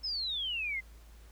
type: exponential sweep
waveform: sine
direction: down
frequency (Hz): 5300 to 2030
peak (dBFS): -32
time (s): 0.03-0.81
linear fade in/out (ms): 20
effects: added 55 Hz sine -51 dBFS peak until 1.31 s + pink hiss -62 dBFS RMS until 1.31 s